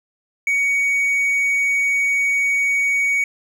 triangle tone, 2244 Hz, C#7, 21 cents sharp, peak -14 dBFS, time 0.47-3.24 s, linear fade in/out 2 ms, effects none

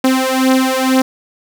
sawtooth beating tone pair, 260 / 262.1 Hz, C4 / C4, -11 / +3 cents, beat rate 2.1 Hz, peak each -10 dBFS, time 0.04-1.02 s, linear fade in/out 5 ms, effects none

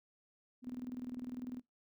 sine tone with tremolo, 249.1 Hz, B3, 15 cents sharp, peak -38 dBFS, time 0.62-1.62 s, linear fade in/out 50 ms, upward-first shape square, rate 20 Hz, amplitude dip 70%, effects noise-tail reverb RT60 0.2 s tail -25 dB re dry

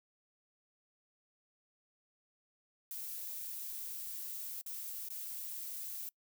violet noise with dropouts, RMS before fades -43 dBFS, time 2.91-6.09 s, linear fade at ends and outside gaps 1 ms, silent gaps 4.613-4.662 / 5.086-5.103 s, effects noise-tail reverb RT60 0.1 s tail -25 dB re dry

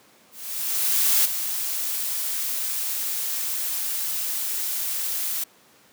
blue noise with ADSR envelope, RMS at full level -18 dBFS, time 0.31-5.44 s, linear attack 940 ms, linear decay 10 ms, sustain -9 dB, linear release 5 ms, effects pink hiss -55 dBFS RMS until 5.92 s + high-pass 200 Hz 12 dB/octave

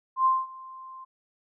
sine tone with ADSR envelope, 1047 Hz, C6, 1 cent sharp, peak -17 dBFS, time 0.16-1.05 s, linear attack 94 ms, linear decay 210 ms, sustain -23 dB, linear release 15 ms, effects none

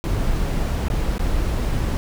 brown noise with dropouts, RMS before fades -21 dBFS, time 0.04-1.97 s, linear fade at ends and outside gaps 0 ms, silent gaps 0.884-0.901 / 1.181-1.194 s, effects none

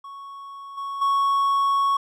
triangle tone with level steps, 1108.7 Hz, C#6, in tune, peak -34 / -26 / -16 dBFS, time 0.04-1.97 s, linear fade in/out 5 ms, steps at 0.77 / 1.01 s, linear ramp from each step 10 ms, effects none

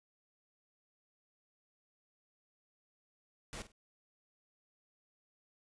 pink noise with echo, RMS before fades -44 dBFS, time 3.53-3.62 s, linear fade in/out 0 ms, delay 49 ms, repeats 2, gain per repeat -13 dB, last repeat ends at 3.718 s, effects resampled to 22050 Hz

